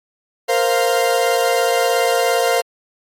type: chord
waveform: 40% pulse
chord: Bb suspended second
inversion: none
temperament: equal with one note detuned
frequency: 466.2 / 523.3 / 696.4 Hz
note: Bb4 / C5 / F5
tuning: 0 / 0 / -5 cents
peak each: -18 dBFS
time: 0.48-2.62 s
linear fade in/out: 20 ms
effects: AAC 48 kbps